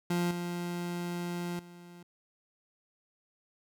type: tone with level steps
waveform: 30% pulse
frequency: 174.61 Hz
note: F3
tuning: in tune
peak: -25 / -31 / -46 dBFS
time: 0.1-2.03 s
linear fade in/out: 5 ms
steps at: 0.31 / 1.59 s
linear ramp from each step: 2 ms
effects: none